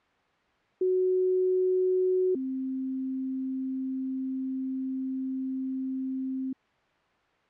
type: tone pair in turn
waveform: sine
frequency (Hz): 370 / 262.8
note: F#4 / C4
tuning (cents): 0 / +8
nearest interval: tritone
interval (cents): 592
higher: first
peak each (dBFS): -22 / -29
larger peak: first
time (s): 0.81-2.35 / 2.35-6.53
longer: second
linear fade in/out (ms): 5
effects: white hiss -65 dBFS RMS until 7.49 s + low-pass 2000 Hz 12 dB/octave